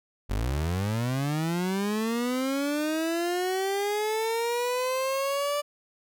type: linear sweep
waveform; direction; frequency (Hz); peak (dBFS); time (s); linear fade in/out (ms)
30% pulse; up; 44.58 to 587.3; -23; 0.29-5.62; 20
effects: none